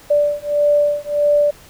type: beating tone pair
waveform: sine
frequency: 585 / 586.6 Hz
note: D5 / D5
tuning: -7 / -2 cents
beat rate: 1.6 Hz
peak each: -16 dBFS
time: 0.1-1.51 s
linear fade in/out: 10 ms
effects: pink hiss -44 dBFS RMS until 1.69 s